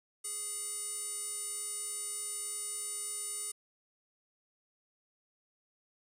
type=tone with band-pass filter; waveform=square; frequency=415.3 Hz; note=G#4; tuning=in tune; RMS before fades=-39 dBFS; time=0.24-3.52 s; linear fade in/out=10 ms; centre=9200 Hz; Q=7.4; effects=none